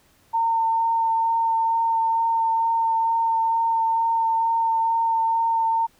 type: tone with vibrato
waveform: sine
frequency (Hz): 909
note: A#5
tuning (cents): -44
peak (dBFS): -18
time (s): 0.33-5.87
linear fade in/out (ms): 20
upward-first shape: sine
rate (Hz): 2.2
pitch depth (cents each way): 11
effects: pink hiss -59 dBFS RMS until 5.99 s